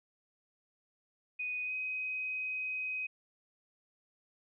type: tone with pitch glide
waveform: sine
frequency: 2489 to 2519 Hz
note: D#7 to D#7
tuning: 0 to +21 cents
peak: -34 dBFS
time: 1.39-3.07 s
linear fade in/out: 10 ms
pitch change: +21 cents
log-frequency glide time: 1.64-1.73 s
effects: none